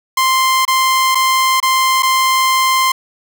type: tone with dropouts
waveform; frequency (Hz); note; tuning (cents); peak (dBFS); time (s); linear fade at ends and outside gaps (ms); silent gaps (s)
sawtooth; 1046.5; C6; 0; -7; 0.17-2.92; 5; 0.652-0.678 / 1.148-1.153 / 1.602-1.627 / 2.024-2.03
effects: none